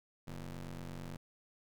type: ring-modulated tone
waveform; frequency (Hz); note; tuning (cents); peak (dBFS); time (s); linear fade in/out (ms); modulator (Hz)
25% pulse; 87.9; F2; +12; -36; 0.27-1.17; 10; 68.3
effects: none